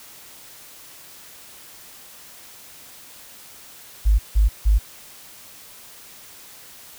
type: tone bursts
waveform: sine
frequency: 51.91 Hz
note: G#1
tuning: in tune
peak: -12 dBFS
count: 3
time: 4.05-4.79 s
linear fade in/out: 20 ms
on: 140 ms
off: 160 ms
effects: white hiss -44 dBFS RMS until 6.98 s